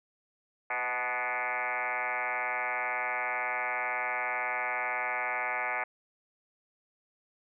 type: tone with frequency modulation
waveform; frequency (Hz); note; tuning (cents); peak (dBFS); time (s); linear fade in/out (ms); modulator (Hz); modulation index
sine; 1480; F#6; 0; -29; 0.7-5.84; 5; 122; 6.9
effects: none